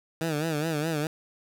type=tone with vibrato; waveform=15% pulse; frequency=156 Hz; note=D#3; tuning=5 cents sharp; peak=-20 dBFS; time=0.21-1.07 s; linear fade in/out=2 ms; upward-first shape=sine; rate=4.8 Hz; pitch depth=110 cents each way; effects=none